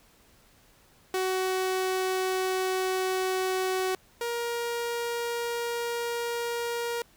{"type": "tone pair in turn", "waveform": "sawtooth", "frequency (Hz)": [374.5, 471.8], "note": ["F#4", "A#4"], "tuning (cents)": [21, 21], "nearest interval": "major third", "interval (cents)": 400, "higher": "second", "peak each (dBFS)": [-22, -25], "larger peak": "first", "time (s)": [[1.14, 3.95], [4.21, 7.02]], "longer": "neither", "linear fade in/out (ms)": 2, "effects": ["pink hiss -60 dBFS RMS until 7.16 s"]}